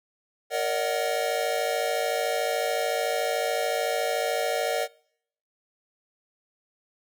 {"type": "chord", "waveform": "square", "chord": "D# minor seventh", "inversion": "second", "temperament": "equal with one note detuned", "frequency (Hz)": [466.2, 568.6, 622.3, 740], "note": ["A#4", "C#5", "D#5", "F#5"], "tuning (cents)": [0, 44, 0, 0], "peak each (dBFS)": -31, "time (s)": [0.5, 4.88], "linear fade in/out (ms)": 50, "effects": ["noise-tail reverb RT60 0.7 s tail -25 dB re dry"]}